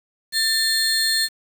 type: tone pair together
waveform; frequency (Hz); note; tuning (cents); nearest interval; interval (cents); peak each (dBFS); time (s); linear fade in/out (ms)
35% pulse; 1787 / 4250; A6 / C8; +26 / +26; octave + minor third; 1500; -21 / -18; 0.32-1.29; 50
effects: 7-bit